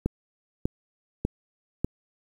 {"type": "click train", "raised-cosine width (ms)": 3, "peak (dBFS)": -11, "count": 4, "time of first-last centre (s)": [0.06, 1.846], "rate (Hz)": 1.68, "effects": ["8-bit"]}